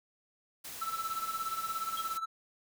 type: noise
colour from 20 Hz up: white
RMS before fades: -44 dBFS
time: 0.64-2.18 s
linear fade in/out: 10 ms
type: tone with tremolo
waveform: triangle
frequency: 1322 Hz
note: E6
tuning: 5 cents sharp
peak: -29 dBFS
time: 0.81-2.26 s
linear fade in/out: 10 ms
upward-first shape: sine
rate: 17 Hz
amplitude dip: 75%
type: tone with exponential decay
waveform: sine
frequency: 3243 Hz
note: G#7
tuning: 42 cents flat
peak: -36 dBFS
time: 1.97-2.09 s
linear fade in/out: 5 ms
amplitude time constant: 25 ms
effects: none